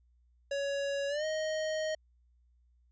square tone with pitch glide, 560 to 625 Hz, C#5 to D#5, +18 to +8 cents, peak -32 dBFS, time 0.51-1.95 s, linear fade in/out 5 ms, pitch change +190 cents, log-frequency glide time 1.08-1.25 s, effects added 60 Hz sine -64 dBFS peak until 2.91 s + resampled to 16000 Hz

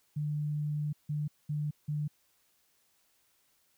sine tone bursts at uneven times, 149.1 Hz, D3, 27 cents sharp, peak -30 dBFS, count 4, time 0.16-0.93 / 1.09-1.28 / 1.49-1.71 / 1.88-2.08 s, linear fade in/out 10 ms, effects white hiss -71 dBFS RMS until 3.77 s

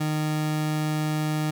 30% pulse tone, 153.5 Hz, D#3, 23 cents flat, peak -21 dBFS, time 0-1.51 s, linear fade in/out 10 ms, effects none

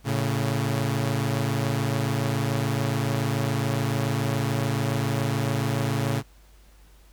sawtooth tone pair together, 111.55 / 138.59 Hz, A2 / C#3, +24 / 0 cents, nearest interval major third, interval 376 cents, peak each -22 dBFS, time 0.04-6.23 s, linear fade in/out 50 ms, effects added 50 Hz sine -51 dBFS peak until 7.12 s + pink hiss -59 dBFS RMS until 7.12 s

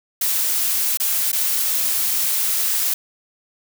blue noise with dropouts, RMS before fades -20 dBFS, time 0.21-2.94 s, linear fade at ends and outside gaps 5 ms, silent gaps 0.973-0.999 / 1.318-1.328 s, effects none

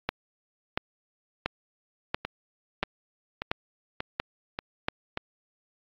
two click trains, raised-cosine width 0.3 ms, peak -9 / -14 dBFS, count 8 / 6, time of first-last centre 0.09-4.885 / 2.25-5.174 s, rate 1.46 / 1.71 Hz, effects low-pass 4000 Hz 12 dB/octave + AAC 32 kbps

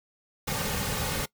pink noise with comb filter, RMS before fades -30 dBFS, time 0.47-1.26 s, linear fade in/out 10 ms, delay 3 ms, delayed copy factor -0.6, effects noise-tail reverb RT60 0.1 s tail -21 dB re dry

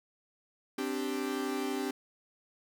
45% pulse chord, C suspended second, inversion none, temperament equal, 261.6 / 293.7 / 392 Hz, C4 / D4 / G4, 0 / 0 / 0 cents, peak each -36 / -37 / -36 dBFS, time 0.78-1.91 s, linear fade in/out 5 ms, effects none

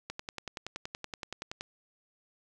click train, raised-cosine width 0.2 ms, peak -20 dBFS, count 17, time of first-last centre 0.1-1.609 s, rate 10.6 Hz, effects none

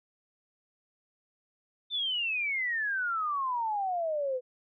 sine exponential sweep, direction down, 3600 to 493.9 Hz, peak -28 dBFS, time 1.9-4.41 s, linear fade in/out 50 ms, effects none

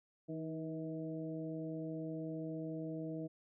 harmonic tone with a mistuned harmonic, 160.6 Hz, E3, 45 cents flat, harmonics 1 / 2 / 3 / 4, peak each -44 / -42 / -48 / -49 dBFS, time 0.28-3.28 s, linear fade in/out 20 ms, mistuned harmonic 2, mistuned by -30 cents, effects none

